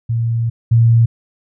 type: tone pair in turn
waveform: sine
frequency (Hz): 115.7 / 115.7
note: A#2 / A#2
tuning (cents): -13 / -13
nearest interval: unison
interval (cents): 0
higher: neither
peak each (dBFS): -14 / -7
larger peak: second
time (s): 0.09-0.5 / 0.71-1.06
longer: first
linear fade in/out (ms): 10
effects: none